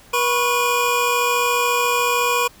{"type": "tone cluster", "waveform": "square", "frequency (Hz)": [482.8, 981, 1102, 2448], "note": ["B4", "B5", "C#6", "D#7"], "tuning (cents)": [-39, -12, -11, -29], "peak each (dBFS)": -23, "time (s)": [0.13, 2.48], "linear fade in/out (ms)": 10, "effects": ["pink hiss -48 dBFS RMS until 2.6 s"]}